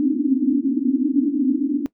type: band-pass noise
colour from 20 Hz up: white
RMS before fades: -19 dBFS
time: 0-1.86 s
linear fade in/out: 0 ms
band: 250 to 300 Hz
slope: 96 dB/octave
effects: noise-tail reverb RT60 0.1 s tail -19 dB re dry